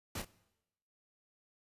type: noise with echo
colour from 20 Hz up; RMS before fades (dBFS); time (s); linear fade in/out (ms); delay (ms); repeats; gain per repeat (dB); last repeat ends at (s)
pink; -40; 0.15-0.22; 5; 29; 1; -8; 0.249
effects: noise-tail reverb RT60 0.9 s tail -20 dB re dry + resampled to 32000 Hz